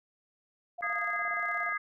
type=tone with tremolo; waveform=sine; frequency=698 Hz; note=F5; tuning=1 cent flat; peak=-36 dBFS; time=0.78-1.73 s; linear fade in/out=10 ms; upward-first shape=square; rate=17 Hz; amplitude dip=75%
type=harmonic tone; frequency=412 Hz; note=G#4; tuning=14 cents flat; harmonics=3 / 4 / 5; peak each=-34 / -34 / -34 dBFS; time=0.82-1.78 s; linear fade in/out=10 ms
effects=none